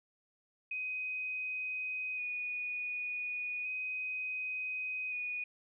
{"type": "tone with vibrato", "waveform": "sine", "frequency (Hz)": 2489, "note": "D#7", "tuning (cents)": 0, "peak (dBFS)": -35, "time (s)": [0.71, 5.44], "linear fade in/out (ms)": 5, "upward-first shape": "square", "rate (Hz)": 0.34, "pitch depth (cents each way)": 15, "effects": []}